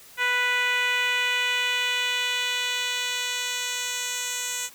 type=tone with band-pass filter sweep; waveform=10% pulse; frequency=493.9 Hz; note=B4; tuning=in tune; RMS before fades=-26 dBFS; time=0.17-4.7 s; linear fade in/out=50 ms; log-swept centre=1900 to 7000 Hz; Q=1.4; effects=white hiss -49 dBFS RMS until 4.74 s